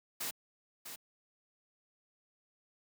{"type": "noise with echo", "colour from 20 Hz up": "white", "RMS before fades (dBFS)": -38, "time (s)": [0.2, 0.31], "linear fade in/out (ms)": 10, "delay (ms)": 650, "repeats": 1, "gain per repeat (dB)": -8, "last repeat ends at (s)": 0.96, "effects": ["high-pass 150 Hz 12 dB/octave"]}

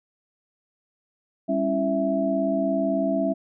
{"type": "tone cluster", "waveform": "sine", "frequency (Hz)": [198, 274.7, 332.3, 660], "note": ["G3", "C#4", "E4", "E5"], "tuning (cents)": [18, -16, 14, 2], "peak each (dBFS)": [-28, -25, -31, -24], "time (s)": [1.48, 3.34], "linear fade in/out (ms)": 20, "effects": []}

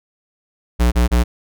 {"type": "tone bursts", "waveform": "square", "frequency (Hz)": 60, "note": "B1", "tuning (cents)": -49, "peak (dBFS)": -12, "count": 3, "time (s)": [0.79, 1.24], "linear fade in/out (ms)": 20, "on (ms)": 130, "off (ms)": 30, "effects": []}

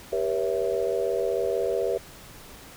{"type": "chord", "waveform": "sine", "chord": "G diminished seventh", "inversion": "none", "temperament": "equal with one note detuned", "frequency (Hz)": [392, 478.4, 554.4, 659.3], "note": ["G4", "Bb4", "Db5", "Fb5"], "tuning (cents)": [0, 45, 0, 0], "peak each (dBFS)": [-28, -27, -30, -31], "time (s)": [0.12, 1.98], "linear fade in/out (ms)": 10, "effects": ["pink hiss -46 dBFS RMS until 2.76 s"]}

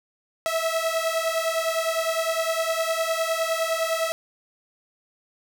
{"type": "beating tone pair", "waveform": "sawtooth", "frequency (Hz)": [648, 657.8], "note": ["E5", "E5"], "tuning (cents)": [-30, -4], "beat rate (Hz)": 9.8, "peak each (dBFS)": -22, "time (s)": [0.46, 4.12], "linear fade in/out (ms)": 0, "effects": []}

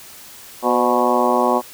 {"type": "harmonic tone with a mistuned harmonic", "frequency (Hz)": 122, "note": "B2", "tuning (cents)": -21, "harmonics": [2, 3, 4, 5, 6, 7, 8, 9], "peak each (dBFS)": [-22, -22, -22, -22, -22, -22, -22, -22], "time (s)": [0.62, 1.62], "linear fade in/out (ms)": 50, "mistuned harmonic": 4, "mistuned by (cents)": 73, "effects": ["white hiss -40 dBFS RMS until 1.73 s"]}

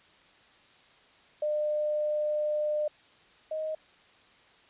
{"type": "tone pair in turn", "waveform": "sine", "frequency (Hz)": [602, 625.5], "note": ["D5", "D#5"], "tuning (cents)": [43, 9], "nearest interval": "minor second", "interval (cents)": 66, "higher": "second", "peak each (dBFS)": [-26, -30], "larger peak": "first", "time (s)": [[1.42, 2.88], [3.51, 3.75]], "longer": "first", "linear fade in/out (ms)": 5, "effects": ["white hiss -59 dBFS RMS until 4.69 s", "resampled to 8000 Hz"]}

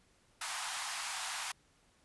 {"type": "high-pass noise", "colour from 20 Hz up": "pink", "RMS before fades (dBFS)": -39, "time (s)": [0.41, 1.52], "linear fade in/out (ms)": 5, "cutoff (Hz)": 760, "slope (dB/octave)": 48, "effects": ["pink hiss -69 dBFS RMS until 2.04 s", "resampled to 24000 Hz"]}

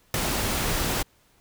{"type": "noise with ADSR envelope", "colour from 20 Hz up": "pink", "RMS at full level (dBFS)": -20, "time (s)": [0.14, 1.03], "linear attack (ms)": 3, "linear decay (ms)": 5, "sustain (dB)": -6, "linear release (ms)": 11, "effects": ["pink hiss -62 dBFS RMS until 1.4 s"]}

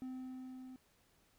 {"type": "tone with level ramp", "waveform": "triangle", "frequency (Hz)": 257.5, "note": "C4", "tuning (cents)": -28, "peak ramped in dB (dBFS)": [-39, -47], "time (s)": [0.02, 0.76], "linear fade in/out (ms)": 0, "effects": ["pink hiss -72 dBFS RMS until 1.38 s"]}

